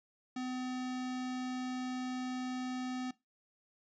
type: tone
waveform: square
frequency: 253.9 Hz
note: B3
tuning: 48 cents sharp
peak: -37 dBFS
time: 0.36-3.11 s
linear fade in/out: 5 ms
effects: noise-tail reverb RT60 0.2 s tail -19 dB re dry + resampled to 16000 Hz